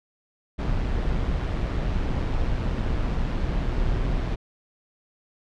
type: noise with amplitude modulation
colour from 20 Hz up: brown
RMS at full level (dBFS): -23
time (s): 0.58-4.36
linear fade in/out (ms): 20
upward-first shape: sine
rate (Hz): 124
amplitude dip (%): 35
effects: low-pass 4000 Hz 12 dB/octave